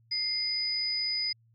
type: tone pair together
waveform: sine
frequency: 2093 / 4978 Hz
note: C7 / D#8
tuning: 0 / 0 cents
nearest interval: octave + minor third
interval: 1500 cents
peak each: -38 / -28 dBFS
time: 0.11-1.33 s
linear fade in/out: 10 ms
effects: added 114 Hz sine -61 dBFS peak until 1.54 s + AAC 48 kbps